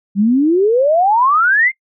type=exponential sweep; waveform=sine; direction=up; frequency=190.2 to 2159 Hz; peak=-9 dBFS; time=0.15-1.72 s; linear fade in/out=50 ms; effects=noise-tail reverb RT60 0.1 s tail -23 dB re dry